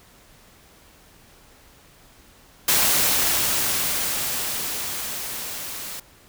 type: noise with level ramp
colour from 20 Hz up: white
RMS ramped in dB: -18 to -34 dBFS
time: 2.68-6 s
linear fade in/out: 5 ms
effects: pink hiss -52 dBFS RMS until 6.28 s